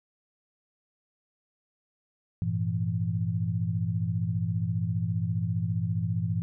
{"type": "tone cluster", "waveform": "sine", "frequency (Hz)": [100.1, 115, 166.8], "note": ["G2", "A#2", "E3"], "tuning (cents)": [37, -23, 21], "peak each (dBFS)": -30, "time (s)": [2.42, 6.42], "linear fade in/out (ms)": 0, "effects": []}